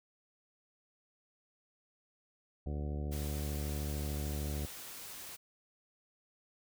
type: harmonic tone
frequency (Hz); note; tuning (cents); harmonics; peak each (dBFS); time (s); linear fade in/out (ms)
73.42; D2; 0; 1 / 2 / 3 / 4 / 5 / 6 / 7 / 8 / 10; -36 / -42 / -46 / -48 / -50 / -52 / -53 / -54 / -56; 2.66-4.66; 5
type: noise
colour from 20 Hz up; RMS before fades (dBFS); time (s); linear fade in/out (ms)
white; -47; 3.11-5.37; 20
effects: none